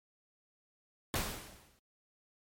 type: noise with exponential decay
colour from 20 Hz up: pink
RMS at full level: -31 dBFS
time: 1.14-1.79 s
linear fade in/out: 1 ms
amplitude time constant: 140 ms
effects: MP3 64 kbps